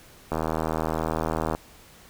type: click train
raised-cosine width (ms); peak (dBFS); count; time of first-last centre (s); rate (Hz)
1; -12; 99; 0.32-1.55; 79.7
effects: pink hiss -51 dBFS RMS until 2.09 s